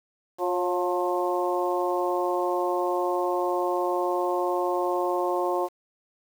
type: harmonic tone with a mistuned harmonic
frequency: 177.9 Hz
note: F3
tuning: 32 cents sharp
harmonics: 2 / 3 / 4 / 5 / 6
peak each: -27 / -29 / -30 / -31 / -32 dBFS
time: 0.38-5.69 s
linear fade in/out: 50 ms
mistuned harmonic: 3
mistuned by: +36 cents
effects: 8-bit